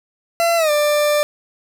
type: tone with pitch glide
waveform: 40% pulse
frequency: 677 to 592.8 Hz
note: E5 to D5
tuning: +46 to +16 cents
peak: -13 dBFS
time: 0.4-1.23 s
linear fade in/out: 0 ms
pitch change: -230 cents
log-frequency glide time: 0.57-0.71 s
effects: none